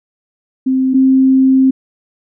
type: tone pair in turn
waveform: sine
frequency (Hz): 261.6 / 263.9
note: C4 / C4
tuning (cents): 0 / +15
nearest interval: unison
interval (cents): 15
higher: second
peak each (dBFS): -10 / -6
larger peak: second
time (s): 0.66-0.94 / 0.94-1.71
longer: second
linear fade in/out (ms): 10
effects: none